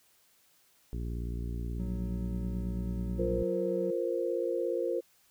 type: harmonic tone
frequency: 58.6 Hz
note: A#1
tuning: 10 cents sharp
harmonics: 1 / 2 / 3 / 4 / 5 / 6 / 7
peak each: -34 / -40 / -44 / -46 / -48 / -50 / -51 dBFS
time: 0.93-3.43 s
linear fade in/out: 0 ms
type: tone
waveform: triangle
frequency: 185 Hz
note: F#3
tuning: in tune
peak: -34 dBFS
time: 1.79-3.91 s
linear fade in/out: 10 ms
type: chord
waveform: sine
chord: F suspended fourth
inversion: none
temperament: equal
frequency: 349.2 / 466.2 / 523.3 Hz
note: F4 / Bb4 / C5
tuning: 0 / 0 / 0 cents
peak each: -33 dBFS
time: 3.18-5.01 s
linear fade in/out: 20 ms
effects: white hiss -66 dBFS RMS until 5.3 s